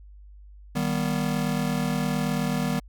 square chord, Eb augmented, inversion none, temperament just, 155.56 / 194.45 / 243.1 Hz, Eb3 / G3 / B3, 0 / -14 / -27 cents, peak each -29 dBFS, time 0.75-2.8 s, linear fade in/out 10 ms, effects added 50 Hz sine -44 dBFS peak until 2.88 s

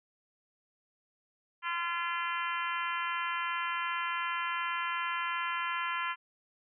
harmonic tone, 342.7 Hz, F4, 33 cents flat, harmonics 3 / 4 / 5 / 6 / 7 / 8 / 9, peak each -35 / -37 / -39 / -41 / -42 / -43 / -44 dBFS, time 1.62-6.16 s, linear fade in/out 50 ms, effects none

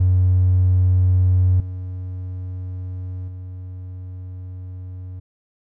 triangle tone with level steps, 91.8 Hz, F#2, 13 cents flat, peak -9 / -24 / -28 dBFS, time 0-5.2 s, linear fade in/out 10 ms, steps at 1.6 / 3.28 s, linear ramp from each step 2 ms, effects tanh soft clip ceiling -9 dBFS

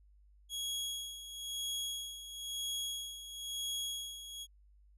sawtooth tone with tremolo, 3322 Hz, G#7, in tune, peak -32 dBFS, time 0.49-4.47 s, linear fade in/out 50 ms, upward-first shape sine, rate 1 Hz, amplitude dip 70%, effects added 50 Hz sine -60 dBFS peak until 4.97 s + resampled to 32000 Hz

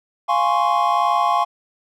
triangle chord, Db major seventh, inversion first, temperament equal, 698.5 / 830.6 / 1046.5 / 1108.7 Hz, F5 / Ab5 / C6 / Db6, 0 / 0 / 0 / 0 cents, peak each -19 dBFS, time 0.28-1.45 s, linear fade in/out 20 ms, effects none

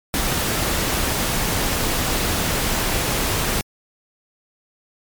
pink noise, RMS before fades -21 dBFS, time 0.14-3.61 s, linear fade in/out 0 ms, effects MP3 96 kbps

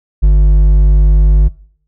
triangle tone with hard clipping, 50.1 Hz, G1, 38 cents sharp, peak -5 dBFS, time 0.22-1.49 s, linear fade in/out 20 ms, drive 8 dB, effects noise-tail reverb RT60 0.6 s tail -22 dB re dry

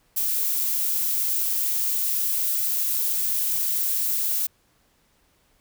violet noise, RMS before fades -24 dBFS, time 0.16-4.47 s, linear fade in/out 10 ms, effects pink hiss -64 dBFS RMS until 5.6 s

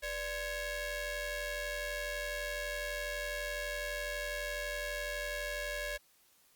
sawtooth ring-modulated tone, 542 Hz, C#5, 39 cents flat, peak -29 dBFS, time 0.02-5.98 s, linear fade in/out 20 ms, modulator 1130 Hz, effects white hiss -67 dBFS RMS until 6.55 s + Opus 48 kbps

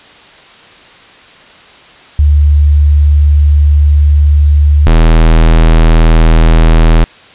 sine / square tone pair in turn, 73.42 / 40.52 Hz, D2 / E1, 0 / -29 cents, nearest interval minor seventh, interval 1029 cents, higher first, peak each -3 dBFS, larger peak neither, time 2.19-4.87 / 4.87-7.04 s, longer first, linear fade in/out 0 ms, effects white hiss -37 dBFS RMS until 7.34 s + resampled to 8000 Hz

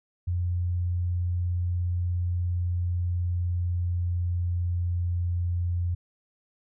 sine tone with pitch glide, 88.3 to 87.54 Hz, F2 to F2, +20 to +5 cents, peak -24 dBFS, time 0.27-5.95 s, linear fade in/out 10 ms, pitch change -15 cents, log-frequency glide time 2.17-5.28 s, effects none

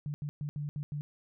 sine tone bursts at uneven times, 146.83 Hz, D3, in tune, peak -33 dBFS, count 6, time 0.06-0.14 / 0.22-0.29 / 0.41-0.49 / 0.56-0.69 / 0.76-0.83 / 0.92-1.01 s, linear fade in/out 0 ms, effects none

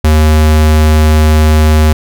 square tone, 77.3 Hz, D#2, 11 cents flat, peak -5 dBFS, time 0.04-1.93 s, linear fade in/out 5 ms, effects none

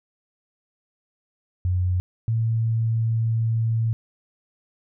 sine tone pair in turn, 90.7 / 113.35 Hz, F#2 / A#2, -34 / -48 cents, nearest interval major third, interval 386 cents, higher second, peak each -19 dBFS, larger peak neither, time 1.65-2 / 2.28-3.93 s, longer second, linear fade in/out 0 ms, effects none

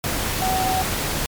sine tone in noise, 752 Hz, F#5, 28 cents sharp, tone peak -20 dBFS, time 0.42-0.82 s, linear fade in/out 0 ms, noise pink, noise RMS -24 dBFS, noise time 0.04-1.26 s, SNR +1 dB, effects MP3 96 kbps

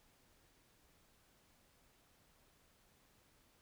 silence, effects pink hiss -71 dBFS RMS until 3.61 s

